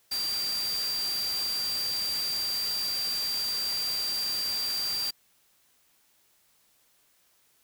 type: tone in noise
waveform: sine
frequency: 4716 Hz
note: D8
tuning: 6 cents sharp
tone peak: -28 dBFS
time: 0.11-5.11 s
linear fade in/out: 10 ms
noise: white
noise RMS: -37 dBFS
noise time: 0.11-5.11 s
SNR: +6 dB
effects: white hiss -66 dBFS RMS until 7.63 s